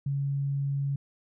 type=tone; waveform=sine; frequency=139.6 Hz; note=C#3; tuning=13 cents sharp; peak=-26 dBFS; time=0.06-0.96 s; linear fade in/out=5 ms; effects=none